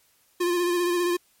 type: tone with vibrato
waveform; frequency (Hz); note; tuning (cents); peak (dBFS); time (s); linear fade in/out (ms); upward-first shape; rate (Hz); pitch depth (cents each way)
square; 351.1; F4; +9; -22; 0.4-1.17; 10; sine; 15; 31
effects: white hiss -63 dBFS RMS until 1.4 s + MP3 64 kbps